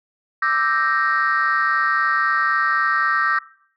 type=chord; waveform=sine; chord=E half-diminished seventh; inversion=third; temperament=equal; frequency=1174.7 / 1318.5 / 1568 / 1864.7 Hz; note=D6 / E6 / G6 / Bb6; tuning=0 / 0 / 0 / 0 cents; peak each=-21 dBFS; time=0.42-3.39 s; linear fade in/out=5 ms; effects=noise-tail reverb RT60 0.6 s tail -20 dB re dry + tanh soft clip ceiling -10 dBFS